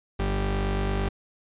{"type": "tone pair together", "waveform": "sawtooth", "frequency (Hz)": [49, 196], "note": ["G1", "G3"], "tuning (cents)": [0, 0], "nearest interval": "2 octaves", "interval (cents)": 2400, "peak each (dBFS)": [-21, -24], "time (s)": [0.19, 1.09], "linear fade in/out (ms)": 10, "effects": ["resampled to 8000 Hz"]}